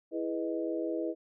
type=chord; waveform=sine; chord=E major seventh; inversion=none; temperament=equal; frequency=329.6 / 415.3 / 493.9 / 622.3 Hz; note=E4 / G#4 / B4 / D#5; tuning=0 / 0 / 0 / 0 cents; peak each=-33 / -39 / -37 / -38 dBFS; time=0.11-1.15 s; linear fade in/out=50 ms; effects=none